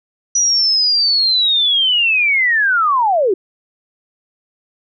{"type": "linear sweep", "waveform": "sine", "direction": "down", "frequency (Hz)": [5880, 349.2], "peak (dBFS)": -11, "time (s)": [0.35, 3.34], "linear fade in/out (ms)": 5, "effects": []}